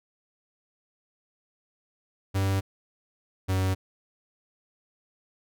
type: tone pair in turn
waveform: 45% pulse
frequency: 97 / 94.35 Hz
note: G2 / F#2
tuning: -18 / +34 cents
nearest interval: unison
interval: 48 cents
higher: first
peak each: -23 dBFS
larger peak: neither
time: 2.34-2.61 / 3.48-3.75 s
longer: neither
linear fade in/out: 20 ms
effects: none